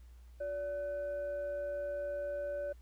sine tone with frequency modulation, 577 Hz, D5, 31 cents flat, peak -35 dBFS, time 0.4-2.73 s, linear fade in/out 10 ms, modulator 936 Hz, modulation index 0.3, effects added 60 Hz sine -52 dBFS peak until 2.81 s + pink hiss -71 dBFS RMS until 2.81 s

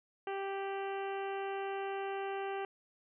harmonic tone with a mistuned harmonic, 392 Hz, G4, in tune, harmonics 1 / 2 / 3 / 4 / 5 / 6 / 7 / 8, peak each -38 / -40 / -48 / -48 / -52 / -54 / -52 / -57 dBFS, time 0.27-2.65 s, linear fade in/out 2 ms, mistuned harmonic 8, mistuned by -41 cents, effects none

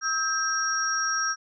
sine tone cluster, 1297 / 1589 / 5620 Hz, E6 / G6 / F8, -28 / +23 / +10 cents, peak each -28 dBFS, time 0.01-1.36 s, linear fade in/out 50 ms, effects none

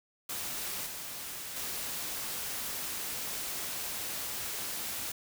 white noise with level steps, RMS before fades -37 / -41 / -37 dBFS, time 0.29-5.12 s, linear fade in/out 5 ms, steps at 0.86 / 1.56 s, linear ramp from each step 5 ms, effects none

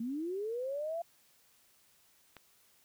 sine linear sweep, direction up, 220 to 690 Hz, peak -34 dBFS, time 0-1.02 s, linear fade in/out 5 ms
click, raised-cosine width 0.3 ms, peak -33 dBFS, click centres 2.367 s
effects white hiss -67 dBFS RMS until 2.84 s

